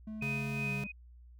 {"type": "tone with pitch glide", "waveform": "triangle", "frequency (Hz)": [216.6, 200.9], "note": ["A3", "G3"], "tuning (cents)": [-27, 43], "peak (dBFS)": -37, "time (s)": [0.07, 0.87], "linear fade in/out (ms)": 5, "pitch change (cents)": -130, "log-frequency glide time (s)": [0.62, 0.69]}
{"type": "tone with tremolo", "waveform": "sine", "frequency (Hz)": 2501, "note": "D#7", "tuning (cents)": 8, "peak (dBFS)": -34, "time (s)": [0.21, 0.92], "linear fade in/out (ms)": 10, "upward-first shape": "sine", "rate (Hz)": 2.7, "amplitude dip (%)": 60}
{"type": "tone", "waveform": "square", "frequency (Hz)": 138.59, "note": "C#3", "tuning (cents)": 0, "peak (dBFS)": -37, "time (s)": [0.22, 0.84], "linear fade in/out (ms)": 2}
{"effects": ["added 60 Hz sine -52 dBFS peak until 1.39 s"]}